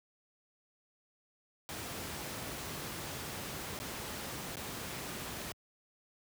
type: noise with dropouts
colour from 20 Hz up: pink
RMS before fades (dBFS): -41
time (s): 1.69-5.52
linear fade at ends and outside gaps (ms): 0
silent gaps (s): 3.79-3.8 / 4.556-4.569
effects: high-pass 80 Hz 12 dB/octave